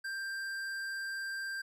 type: tone with tanh clipping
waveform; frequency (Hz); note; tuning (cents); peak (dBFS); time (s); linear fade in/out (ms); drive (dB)
triangle; 1581; G6; +14; -38; 0.04-1.62; 10; 18
effects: none